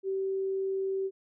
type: tone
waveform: sine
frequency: 385.5 Hz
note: G4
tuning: 29 cents flat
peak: -28 dBFS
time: 0.03-1.11 s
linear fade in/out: 50 ms
effects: none